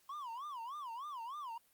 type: tone with vibrato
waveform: triangle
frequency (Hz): 1046.5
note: C6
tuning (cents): 0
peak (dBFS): -40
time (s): 0.09-1.58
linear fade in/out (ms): 5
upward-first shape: sine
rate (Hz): 3.3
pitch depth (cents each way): 250
effects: white hiss -71 dBFS RMS until 1.73 s + Opus 48 kbps